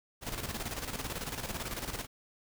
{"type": "noise with tremolo", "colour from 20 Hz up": "pink", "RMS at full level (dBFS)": -36, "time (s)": [0.21, 2.07], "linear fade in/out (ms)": 50, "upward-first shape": "square", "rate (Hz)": 18, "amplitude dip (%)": 60, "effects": []}